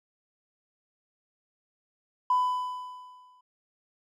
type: tone with exponential decay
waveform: triangle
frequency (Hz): 1000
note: B5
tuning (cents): +21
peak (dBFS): -16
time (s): 2.3-3.41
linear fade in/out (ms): 5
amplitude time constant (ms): 240
effects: tanh soft clip ceiling -18 dBFS